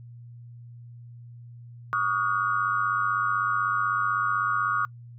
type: tone cluster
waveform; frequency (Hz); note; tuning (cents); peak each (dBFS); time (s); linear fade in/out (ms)
sine; 1134 / 1230 / 1437; C#6 / D#6 / F6; +39 / -20 / +49; -27; 1.93-4.85; 0
effects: noise-tail reverb RT60 0.1 s tail -26 dB re dry + added 119 Hz sine -42 dBFS peak until 5.18 s